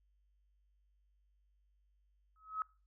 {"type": "tone with exponential growth", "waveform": "sine", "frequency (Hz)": 1281, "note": "E6", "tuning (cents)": -50, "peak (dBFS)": -31, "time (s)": [2.36, 2.62], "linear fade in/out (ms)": 1, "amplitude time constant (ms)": 56, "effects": ["noise-tail reverb RT60 0.4 s tail -25 dB re dry", "added 50 Hz sine -70 dBFS peak until 2.86 s"]}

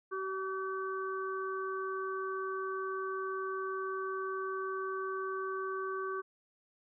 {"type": "harmonic tone", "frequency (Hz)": 382.1, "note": "G4", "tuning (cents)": -44, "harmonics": [1, 3, 4], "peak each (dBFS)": [-37, -38, -43], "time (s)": [0.11, 6.22], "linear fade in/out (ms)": 20, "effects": []}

